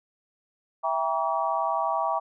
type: chord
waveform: sine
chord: E diminished seventh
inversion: none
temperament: just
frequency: 659.3 / 791.1 / 949.3 / 1139.2 Hz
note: E5 / G5 / Bb5 / Db6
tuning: 0 / +16 / +31 / +47 cents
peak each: -29 dBFS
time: 0.83-2.2 s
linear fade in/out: 20 ms
effects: none